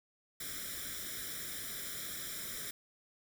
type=noise with comb filter; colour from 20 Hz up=white; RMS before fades=-42 dBFS; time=0.4-2.71 s; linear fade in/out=5 ms; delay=0.55 ms; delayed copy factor=+0.9; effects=none